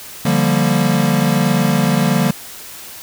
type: chord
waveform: square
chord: G minor seventh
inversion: second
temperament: equal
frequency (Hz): 146.83 / 174.61 / 196 / 233.1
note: D3 / F3 / G3 / Bb3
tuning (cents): 0 / 0 / 0 / 0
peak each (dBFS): -19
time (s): 0.25-2.31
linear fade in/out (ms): 5
effects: white hiss -34 dBFS RMS until 3.02 s